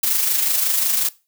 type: noise with amplitude modulation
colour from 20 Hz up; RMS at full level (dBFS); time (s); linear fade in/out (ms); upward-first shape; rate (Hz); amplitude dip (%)
blue; -17; 0.03-1.09; 5; sine; 25.5; 45
effects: noise-tail reverb RT60 0.3 s tail -20 dB re dry